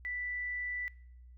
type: tone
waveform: sine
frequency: 1975.5 Hz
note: B6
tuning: in tune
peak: -35 dBFS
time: 0.05-0.88 s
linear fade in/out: 0 ms
effects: noise-tail reverb RT60 0.8 s tail -23 dB re dry + added 61 Hz sine -51 dBFS peak until 1.37 s